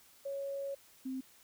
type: tone pair in turn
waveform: sine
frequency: 554.4 / 261.6 Hz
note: C#5 / C4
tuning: 0 / 0 cents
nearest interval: octave + minor second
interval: 1300 cents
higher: first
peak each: -36 / -36 dBFS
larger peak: neither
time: 0.25-0.75 / 1.05-1.21 s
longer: first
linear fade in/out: 10 ms
effects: white hiss -62 dBFS RMS until 1.43 s